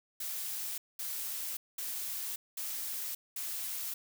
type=noise bursts; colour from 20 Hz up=blue; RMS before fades=-38 dBFS; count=5; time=0.2-3.94 s; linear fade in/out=5 ms; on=580 ms; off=210 ms; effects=none